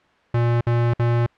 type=tone bursts; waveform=square; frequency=118.6 Hz; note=A#2; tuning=30 cents sharp; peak=-17 dBFS; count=3; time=0.34-1.264 s; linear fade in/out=5 ms; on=270 ms; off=57 ms; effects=white hiss -57 dBFS RMS until 1.37 s + low-pass 2000 Hz 12 dB/octave